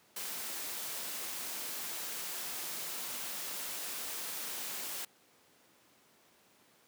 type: noise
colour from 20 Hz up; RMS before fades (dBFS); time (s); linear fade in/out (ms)
white; -40; 0.16-5.05; 5
effects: pink hiss -65 dBFS RMS until 6.87 s + high-pass 200 Hz 12 dB/octave